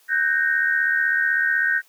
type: tone cluster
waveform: sine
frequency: 1507 / 1583 / 1851 Hz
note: F#6 / G6 / A#6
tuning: +31 / +17 / -13 cents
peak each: -22 dBFS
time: 0.08-1.82 s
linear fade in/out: 50 ms
effects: white hiss -57 dBFS RMS until 1.88 s + high-pass 400 Hz 12 dB/octave